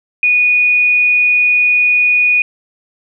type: tone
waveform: sine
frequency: 2465 Hz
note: D#7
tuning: 17 cents flat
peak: -8 dBFS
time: 0.23-2.42 s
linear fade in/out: 2 ms
effects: none